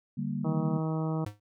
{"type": "chord", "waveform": "sine", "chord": "G minor", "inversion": "second", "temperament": "equal", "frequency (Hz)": [146.83, 196, 233.1], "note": ["D3", "G3", "Bb3"], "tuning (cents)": [0, 0, 0], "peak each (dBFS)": -34, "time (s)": [0.17, 0.79], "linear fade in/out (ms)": 10}
{"type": "harmonic tone", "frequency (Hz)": 158.7, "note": "D#3", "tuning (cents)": 35, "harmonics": [1, 2, 3, 4, 5, 6, 7, 8], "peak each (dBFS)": [-29, -35, -39, -41, -43, -45, -46, -47], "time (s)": [0.44, 1.25], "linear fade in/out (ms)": 10}
{"type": "tone with exponential decay", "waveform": "square", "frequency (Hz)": 103.83, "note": "G#2", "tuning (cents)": 0, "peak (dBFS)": -32, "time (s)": [1.26, 1.4], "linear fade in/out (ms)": 5, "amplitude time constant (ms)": 29}
{"effects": []}